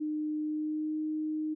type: tone with pitch glide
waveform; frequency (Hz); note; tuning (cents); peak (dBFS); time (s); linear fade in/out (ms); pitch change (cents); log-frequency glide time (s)
sine; 304.8 to 309.1; D#4 to D#4; -36 to -11; -30; 0-1.55; 20; +25; 0.42-0.98
effects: none